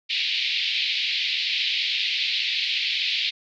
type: band-pass noise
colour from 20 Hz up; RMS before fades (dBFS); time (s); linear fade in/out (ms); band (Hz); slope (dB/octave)
white; -25; 0.09-3.31; 20; 2200 to 4300; 48
effects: none